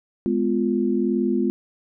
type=chord; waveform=sine; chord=F diminished; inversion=first; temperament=just; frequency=209.5 / 251.4 / 349.2 Hz; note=Ab3 / Cb4 / F4; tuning=+15 / +31 / 0 cents; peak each=-23 dBFS; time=0.26-1.5 s; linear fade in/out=0 ms; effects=none